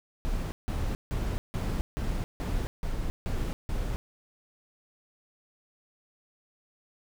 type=noise bursts; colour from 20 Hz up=brown; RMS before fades=-30 dBFS; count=9; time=0.25-3.96 s; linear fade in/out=0 ms; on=270 ms; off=160 ms; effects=none